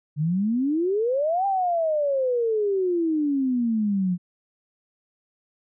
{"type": "exponential two-way sweep", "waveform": "sine", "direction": "up then down", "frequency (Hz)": [143, 801, 174.3], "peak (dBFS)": -20, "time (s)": [0.16, 4.18], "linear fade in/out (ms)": 50, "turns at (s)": 1.46, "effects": []}